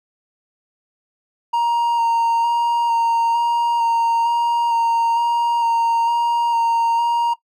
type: tone with vibrato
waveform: triangle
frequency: 933 Hz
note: A#5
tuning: 1 cent sharp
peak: -13 dBFS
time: 1.53-7.34 s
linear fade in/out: 10 ms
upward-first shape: square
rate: 1.1 Hz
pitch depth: 13 cents each way
effects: noise-tail reverb RT60 0.1 s tail -18 dB re dry